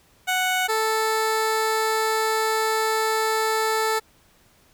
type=tone pair in turn; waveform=15% pulse; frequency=740 / 440 Hz; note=F#5 / A4; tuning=0 / 0 cents; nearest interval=major sixth; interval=900 cents; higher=first; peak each=-14 dBFS; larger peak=neither; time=0.27-0.68 / 0.68-4 s; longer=second; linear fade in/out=20 ms; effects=pink hiss -58 dBFS RMS until 4.73 s